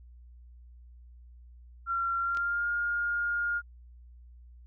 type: tone with pitch glide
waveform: sine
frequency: 1370 to 1417.5 Hz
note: F6 to F6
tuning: -34 to +25 cents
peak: -27 dBFS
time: 1.86-3.62 s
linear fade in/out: 50 ms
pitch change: +59 cents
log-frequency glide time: 2.17-2.68 s
type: clicks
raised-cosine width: 0.2 ms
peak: -34 / -25 dBFS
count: 2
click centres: 2.349 / 2.372 s
effects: added 60 Hz sine -49 dBFS peak until 4.66 s

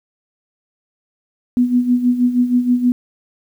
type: tone with tremolo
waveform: sine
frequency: 246.3 Hz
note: B3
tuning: 5 cents flat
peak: -9 dBFS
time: 1.57-2.92 s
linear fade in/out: 0 ms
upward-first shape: sine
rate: 6.3 Hz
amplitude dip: 70%
effects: 8-bit

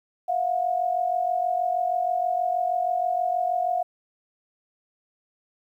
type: tone pair together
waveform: sine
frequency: 673.7 / 720 Hz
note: E5 / F#5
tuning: +38 / -47 cents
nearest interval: minor second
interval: 115 cents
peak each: -27 / -23 dBFS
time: 0.28-3.83 s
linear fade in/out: 10 ms
effects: 10-bit

